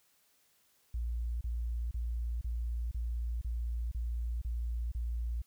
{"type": "tone bursts", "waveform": "sine", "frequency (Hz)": 58.4, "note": "A#1", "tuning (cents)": 4, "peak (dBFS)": -32, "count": 9, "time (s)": [0.94, 5.418], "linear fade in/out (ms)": 5, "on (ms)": 470, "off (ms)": 31, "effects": ["white hiss -70 dBFS RMS until 5.46 s"]}